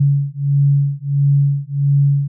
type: beating tone pair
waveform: sine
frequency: 140.3 / 141.8 Hz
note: C#3 / C#3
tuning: +21 / +40 cents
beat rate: 1.5 Hz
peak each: -15 dBFS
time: 0-2.28 s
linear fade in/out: 10 ms
effects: none